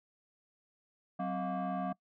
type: tone with frequency modulation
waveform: sine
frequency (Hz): 261.6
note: C4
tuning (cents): 0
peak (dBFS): -31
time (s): 1.19-1.93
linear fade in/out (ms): 10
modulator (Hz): 449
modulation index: 1.7
effects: noise-tail reverb RT60 0.1 s tail -24 dB re dry + tanh soft clip ceiling -30 dBFS